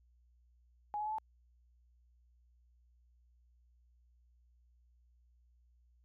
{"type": "tone with pitch steps", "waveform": "sine", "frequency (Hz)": [833, 846.1, 859.4, 872.9], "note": ["G#5", "G#5", "A5", "A5"], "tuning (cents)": [5, 32, -41, -14], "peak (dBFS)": -35, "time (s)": [0.94, 1.184], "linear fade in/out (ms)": 0, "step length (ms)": 61, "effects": ["added 60 Hz sine -65 dBFS peak until 6.04 s"]}